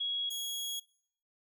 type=tone pair in turn; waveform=sine / sawtooth; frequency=3322 / 3322 Hz; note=G#7 / G#7; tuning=0 / 0 cents; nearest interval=unison; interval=0 cents; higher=neither; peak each=-31 / -32 dBFS; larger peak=first; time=0-0.3 / 0.3-0.8 s; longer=second; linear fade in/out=10 ms; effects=noise-tail reverb RT60 0.6 s tail -22 dB re dry